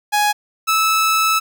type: tone pair in turn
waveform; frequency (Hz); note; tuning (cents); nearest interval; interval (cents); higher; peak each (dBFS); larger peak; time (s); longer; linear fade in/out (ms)
sawtooth; 833 / 1307.5; G#5 / E6; +5 / -15; minor sixth; 780; second; -10 / -10; neither; 0.12-0.33 / 0.67-1.4; second; 20
effects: none